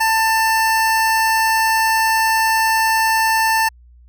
25% pulse tone, 890 Hz, A5, 20 cents sharp, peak -10 dBFS, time 0-3.69 s, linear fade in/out 10 ms, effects added 60 Hz sine -43 dBFS peak until 4.08 s

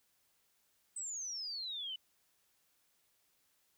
sine exponential sweep, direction down, 8190 to 2952 Hz, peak -39 dBFS, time 0.96-1.96 s, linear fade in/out 5 ms, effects white hiss -75 dBFS RMS until 3.77 s

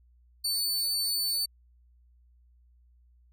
sawtooth tone, 4502 Hz, C#8, 26 cents sharp, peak -24 dBFS, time 0.44-1.46 s, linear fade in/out 10 ms, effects added 60 Hz sine -58 dBFS peak until 3.32 s

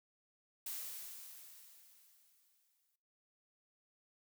blue noise with exponential decay, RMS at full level -42 dBFS, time 0.66-2.96 s, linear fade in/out 5 ms, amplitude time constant 500 ms, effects noise-tail reverb RT60 0.5 s tail -17 dB re dry

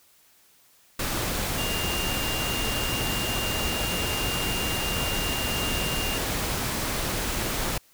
sine tone in noise, 2804 Hz, F7, 6 cents sharp, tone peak -31 dBFS, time 1.58-6.18 s, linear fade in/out 5 ms, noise pink, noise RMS -28 dBFS, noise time 0.99-7.78 s, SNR -6 dB, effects white hiss -59 dBFS RMS until 7.93 s

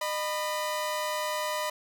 sawtooth tone pair together, 610 / 990 Hz, D#5 / B5, -34 / +4 cents, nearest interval minor sixth, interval 838 cents, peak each -28 dBFS, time 0.01-1.7 s, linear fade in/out 5 ms, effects none

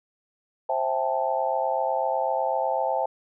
sine chord, A minor seventh, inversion first, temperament just, 528 / 660 / 792 / 880 Hz, C5 / E5 / G5 / A5, +16 / +2 / +18 / 0 cents, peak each -28 dBFS, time 0.69-3.06 s, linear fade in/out 5 ms, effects none

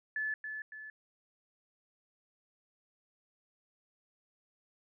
sine tone with echo, 1731 Hz, A6, 29 cents flat, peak -32 dBFS, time 0.16-0.34 s, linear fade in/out 2 ms, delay 280 ms, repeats 2, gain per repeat -6 dB, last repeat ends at 0.9 s, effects none

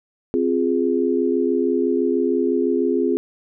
sine chord, F minor, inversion second, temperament equal, 261.6 / 349.2 / 415.3 Hz, C4 / F4 / Ab4, 0 / 0 / 0 cents, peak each -21 dBFS, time 0.34-3.17 s, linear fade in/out 0 ms, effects none

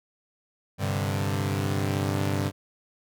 sawtooth chord, G suspended fourth, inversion none, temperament equal, 98 / 130.81 / 146.83 Hz, G2 / C3 / D3, 0 / 0 / 0 cents, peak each -23 / -28 / -27 dBFS, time 0.78-2.52 s, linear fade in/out 50 ms, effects none

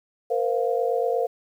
sine chord, Bb suspended second, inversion none, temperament equal with one note detuned, 466.2 / 514.6 / 698.5 Hz, Bb4 / C5 / F5, 0 / -29 / 0 cents, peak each -24 / -25 / -27 dBFS, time 0.3-1.27 s, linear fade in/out 10 ms, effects 9-bit

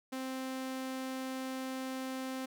sawtooth tone, 261.6 Hz, C4, in tune, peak -33 dBFS, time 0.12-2.46 s, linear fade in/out 10 ms, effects none

